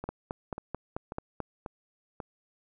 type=two click trains; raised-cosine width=1 ms; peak=-19 / -23 dBFS; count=7 / 5; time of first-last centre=0.09-1.403 / 0.04-2.202 s; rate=4.57 / 1.85 Hz; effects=none